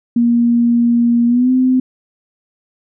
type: tone with pitch glide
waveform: sine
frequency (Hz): 236.6 to 256.5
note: A#3 to C4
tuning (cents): +26 to -34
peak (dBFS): -9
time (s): 0.16-1.8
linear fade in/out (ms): 5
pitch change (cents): +140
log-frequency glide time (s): 1.27-1.51
effects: none